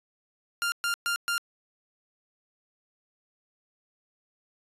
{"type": "tone bursts", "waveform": "sawtooth", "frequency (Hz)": 1396.9, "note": "F6", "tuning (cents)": 0, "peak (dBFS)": -22, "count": 4, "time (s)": [0.62, 1.38], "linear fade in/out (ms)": 0, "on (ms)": 100, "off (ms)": 120, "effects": ["resampled to 32000 Hz"]}